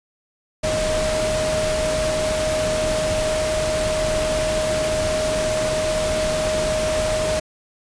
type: tone in noise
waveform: sine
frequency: 623 Hz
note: D#5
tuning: 2 cents sharp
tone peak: -20 dBFS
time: 0.63-7.4 s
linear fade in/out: 10 ms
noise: pink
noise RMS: -25 dBFS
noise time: 0.63-7.4 s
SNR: +2 dB
effects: resampled to 22050 Hz